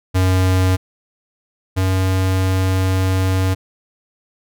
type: tone pair in turn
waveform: square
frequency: 93 / 94.08 Hz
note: F#2 / F#2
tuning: +9 / +29 cents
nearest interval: unison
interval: 20 cents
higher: second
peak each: -13 / -15 dBFS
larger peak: first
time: 0.14-0.77 / 1.76-3.55 s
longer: second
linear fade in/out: 20 ms
effects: none